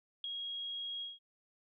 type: tone with ADSR envelope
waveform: sine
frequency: 3287 Hz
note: G#7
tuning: 19 cents flat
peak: -32 dBFS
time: 0.24-1.19 s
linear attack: 3 ms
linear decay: 3 ms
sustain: -6 dB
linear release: 170 ms
effects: none